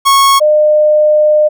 45% pulse / sine tone pair in turn, 1100 / 606 Hz, C#6 / D#5, -14 / -46 cents, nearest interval minor seventh, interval 1032 cents, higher first, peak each -5 dBFS, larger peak neither, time 0.05-0.4 / 0.4-1.49 s, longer second, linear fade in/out 20 ms, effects none

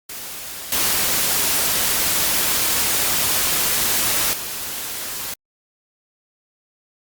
white noise with level steps, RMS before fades -32 / -19 / -28 dBFS, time 0.09-5.34 s, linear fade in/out 5 ms, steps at 0.72 / 4.33 s, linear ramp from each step 2 ms, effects Opus 48 kbps

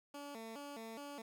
15% pulse tone with vibrato, 253.8 Hz, B3, 47 cents sharp, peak -40 dBFS, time 0.14-1.22 s, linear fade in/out 5 ms, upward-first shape square, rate 2.4 Hz, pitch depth 210 cents each way, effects none

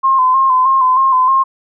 sine tone with vibrato, 1045 Hz, C6, 2 cents flat, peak -8 dBFS, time 0.03-1.44 s, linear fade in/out 20 ms, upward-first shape square, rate 3.2 Hz, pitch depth 38 cents each way, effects none

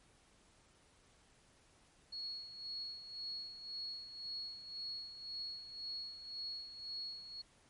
sine tone with tremolo, 4337 Hz, C#8, 39 cents flat, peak -40 dBFS, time 2.12-7.42 s, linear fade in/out 10 ms, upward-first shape sine, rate 1.9 Hz, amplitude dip 65%, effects pink hiss -68 dBFS RMS until 7.69 s + MP3 48 kbps

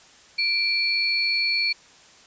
sine tone pair together, 2349 / 4397 Hz, D7 / C#8, 0 / -15 cents, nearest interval major seventh, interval 1085 cents, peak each -23 dBFS, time 0.38-1.73 s, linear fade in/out 10 ms, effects white hiss -51 dBFS RMS until 2.26 s + resampled to 16000 Hz

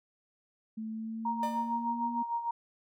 sine tone with pitch glide, 220 to 238.5 Hz, A3 to A#3, 0 to +40 cents, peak -35 dBFS, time 0.77-2.23 s, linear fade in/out 10 ms, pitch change +140 cents, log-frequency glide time 0.9-2.09 s
sine tone with tremolo, 936 Hz, A#5, 7 cents sharp, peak -28 dBFS, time 1.25-2.51 s, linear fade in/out 5 ms, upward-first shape sine, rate 6.6 Hz, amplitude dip 65%
45% pulse tone with exponential decay, 600 Hz, D5, 37 cents sharp, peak -36 dBFS, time 1.43-1.89 s, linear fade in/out 1 ms, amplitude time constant 100 ms
effects none

